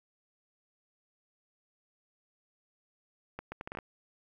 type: accelerating click train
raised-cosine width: 0.5 ms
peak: -24 dBFS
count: 8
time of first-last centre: 3.39-3.788 s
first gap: 130 ms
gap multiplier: 0.7
effects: 10-bit